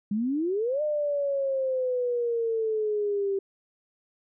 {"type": "exponential two-way sweep", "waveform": "sine", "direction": "up then down", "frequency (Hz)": [198.7, 608, 388.8], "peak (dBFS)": -24, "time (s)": [0.11, 3.39], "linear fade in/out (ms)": 5, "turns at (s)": 0.82, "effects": []}